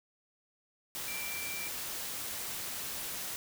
sine tone in noise, 2349 Hz, D7, in tune, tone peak -40 dBFS, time 1.08-1.68 s, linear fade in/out 0 ms, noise white, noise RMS -39 dBFS, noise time 0.95-3.36 s, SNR -4 dB, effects none

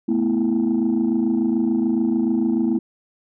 sine chord, A suspended second, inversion none, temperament equal, 220 / 246.9 / 329.6 Hz, A3 / B3 / E4, 0 / 0 / 0 cents, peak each -20 dBFS, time 0.08-2.79 s, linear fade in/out 10 ms, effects tanh soft clip ceiling -12 dBFS

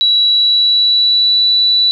sine tone with pitch glide, 3914 to 3955 Hz, B7 to B7, -16 to +2 cents, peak -8 dBFS, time 0.01-1.91 s, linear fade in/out 0 ms, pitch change +18 cents, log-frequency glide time 0.23-1.46 s, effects 8-bit

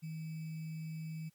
sine tone with sample-and-hold, 159.4 Hz, D#3, 42 cents sharp, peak -39 dBFS, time 0.02-1.3 s, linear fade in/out 20 ms, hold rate 2450 Hz, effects white hiss -73 dBFS RMS until 1.34 s + MP3 96 kbps

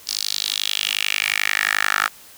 10% pulse tone with high-pass filter sweep, 51.3 Hz, G#1, 21 cents flat, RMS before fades -22 dBFS, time 0.07-2.08 s, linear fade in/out 5 ms, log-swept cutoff 4900 to 1400 Hz, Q 3.5, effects white hiss -45 dBFS RMS until 2.37 s

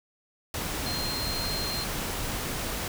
sine tone in noise, 4186 Hz, C8, in tune, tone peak -32 dBFS, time 0.86-1.84 s, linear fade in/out 2 ms, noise pink, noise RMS -32 dBFS, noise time 0.54-2.88 s, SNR -3 dB, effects none

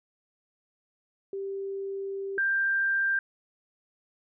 sine tone pair in turn, 392 / 1583.5 Hz, G4 / G6, 0 / +17 cents, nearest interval 2 octaves, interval 2417 cents, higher second, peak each -31 / -23 dBFS, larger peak second, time 1.33-2.38 / 2.38-3.19 s, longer first, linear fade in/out 2 ms, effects none

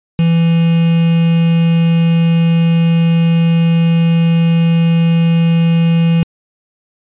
triangle tone with quantisation, 166.4 Hz, E3, 17 cents sharp, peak -6 dBFS, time 0.19-6.23 s, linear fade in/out 0 ms, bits 4, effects resampled to 8000 Hz

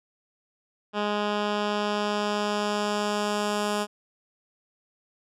10% pulse tone with low-pass filter sweep, 207.7 Hz, G#3, in tune, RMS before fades -27 dBFS, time 0.93-3.87 s, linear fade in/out 50 ms, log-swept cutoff 3300 to 9600 Hz, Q 1, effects none

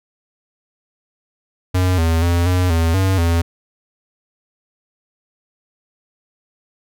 square tone with pitch steps, 91.7 / 82 / 86.1 / 90.7 / 82.5 / 95.2 / 84.2 Hz, F#2 / E2 / F2 / F#2 / E2 / F#2 / E2, -15 / -9 / -24 / -34 / +2 / +50 / +37 cents, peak -14 dBFS, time 1.74-3.42 s, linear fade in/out 10 ms, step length 240 ms, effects none

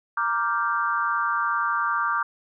sine chord, G minor seventh, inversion first, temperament equal, 932.3 / 1174.7 / 1396.9 / 1568 Hz, Bb5 / D6 / F6 / G6, 0 / 0 / 0 / 0 cents, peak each -30 / -24 / -28 / -29 dBFS, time 0.17-2.23 s, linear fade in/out 5 ms, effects none

